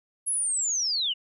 sine linear sweep, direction down, 10790 to 2794 Hz, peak -24 dBFS, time 0.26-1.14 s, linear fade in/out 20 ms, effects none

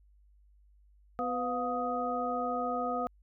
harmonic tone with a mistuned harmonic, 250 Hz, B3, 21 cents sharp, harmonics 1 / 2 / 3 / 5, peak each -37 / -36 / -34 / -35 dBFS, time 1.19-3.07 s, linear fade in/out 0 ms, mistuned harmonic 3, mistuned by -86 cents, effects added 50 Hz sine -59 dBFS peak until 3.22 s

